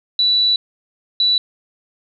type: tone pair in turn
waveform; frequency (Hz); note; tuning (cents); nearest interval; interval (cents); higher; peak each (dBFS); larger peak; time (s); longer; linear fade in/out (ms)
sine; 3951 / 3951; B7 / B7; 0 / 0; unison; 0; neither; -12; neither; 0.19-0.56 / 1.2-1.38; first; 2
effects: none